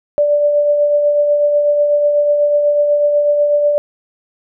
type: tone with tremolo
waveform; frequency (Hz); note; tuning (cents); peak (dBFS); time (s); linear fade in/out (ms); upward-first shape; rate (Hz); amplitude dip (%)
sine; 586; D5; -4; -8; 0.18-3.78; 0; triangle; 8.1; 40
effects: none